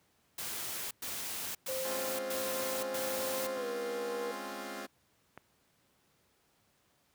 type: noise bursts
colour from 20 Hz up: white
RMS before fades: -39 dBFS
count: 5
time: 0.38-3.47 s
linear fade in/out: 5 ms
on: 530 ms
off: 110 ms
type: tone with pitch glide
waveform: sine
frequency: 523.3 to 479.9 Hz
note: C5 to B4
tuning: 0 to -50 cents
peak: -35 dBFS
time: 1.68-4.32 s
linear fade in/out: 10 ms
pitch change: -150 cents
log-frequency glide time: 3.54-3.66 s
type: chord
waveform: 10% pulse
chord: Db major seventh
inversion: second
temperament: equal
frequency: 207.7 / 261.6 / 277.2 / 349.2 Hz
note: Ab3 / C4 / Db4 / F4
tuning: 0 / 0 / 0 / 0 cents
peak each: -37 / -37 / -39 / -36 dBFS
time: 1.84-4.87 s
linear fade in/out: 20 ms
type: clicks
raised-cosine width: 0.5 ms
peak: -31 dBFS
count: 2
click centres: 3.572 / 5.376 s
effects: pink hiss -71 dBFS RMS until 7.14 s + high-pass 80 Hz 12 dB/octave